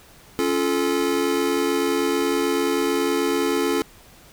square chord, Db augmented, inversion none, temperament just, 277.2 / 346.5 / 433.1 Hz, Db4 / F4 / A4, 0 / -14 / -27 cents, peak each -25 / -25 / -24 dBFS, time 0.39-3.82 s, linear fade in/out 0 ms, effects pink hiss -49 dBFS RMS until 4.32 s

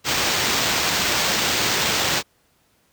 white noise with sample-and-hold, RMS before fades -21 dBFS, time 0.04-2.23 s, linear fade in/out 50 ms, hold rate 11025 Hz, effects pink hiss -62 dBFS RMS until 2.92 s + high-pass 60 Hz 12 dB/octave

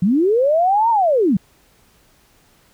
sine linear two-way sweep, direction up then down, 164.81 to 945 to 164.81 Hz, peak -12 dBFS, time 0.02-1.37 s, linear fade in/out 5 ms, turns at 0.9 s, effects pink hiss -55 dBFS RMS until 2.73 s

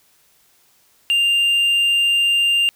triangle tone, 2794 Hz, F7, in tune, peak -12 dBFS, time 1.1-2.69 s, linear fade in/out 0 ms, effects white hiss -57 dBFS RMS until 2.75 s

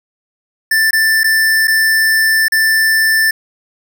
square tone with dropouts, 1771 Hz, A6, 11 cents sharp, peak -10 dBFS, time 0.71-3.31 s, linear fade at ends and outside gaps 5 ms, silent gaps 0.909-0.93 / 1.234-1.242 / 1.673-1.679 / 2.483-2.52 s, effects none

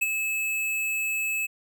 square tone with ADSR envelope, 2600 Hz, E7, 24 cents flat, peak -20 dBFS, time 0.01-1.47 s, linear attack 15 ms, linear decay 25 ms, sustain -6 dB, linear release 18 ms, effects none

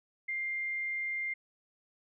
sine tone, 2100 Hz, C7, 6 cents sharp, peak -32 dBFS, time 0.28-1.34 s, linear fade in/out 10 ms, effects none

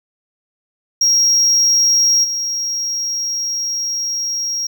triangle tone with level steps, 5610 Hz, F8, 7 cents sharp, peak -9 / -17 dBFS, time 1.01-4.67 s, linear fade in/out 5 ms, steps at 2.23 s, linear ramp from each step 20 ms, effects none

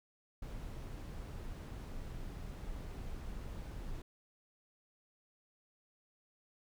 brown noise, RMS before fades -44 dBFS, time 0.42-4.02 s, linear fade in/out 5 ms, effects none

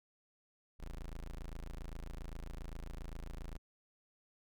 30% pulse tone, 27.5 Hz, A0, in tune, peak -40 dBFS, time 0.79-3.58 s, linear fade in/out 20 ms, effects none

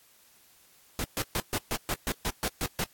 pink noise bursts, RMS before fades -30 dBFS, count 11, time 0.99-2.84 s, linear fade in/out 0 ms, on 50 ms, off 130 ms, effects white hiss -60 dBFS RMS until 2.93 s + AAC 64 kbps

